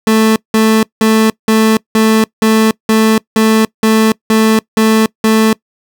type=tone bursts; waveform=30% pulse; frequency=220 Hz; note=A3; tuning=in tune; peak=-4 dBFS; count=12; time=0.07-5.53 s; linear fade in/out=2 ms; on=290 ms; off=180 ms; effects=noise-tail reverb RT60 0.1 s tail -24 dB re dry